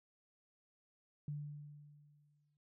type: tone with exponential decay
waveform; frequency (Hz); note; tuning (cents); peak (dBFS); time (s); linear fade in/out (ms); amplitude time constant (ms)
sine; 147; D3; +2; -38; 1.28-2.57; 2; 280
effects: none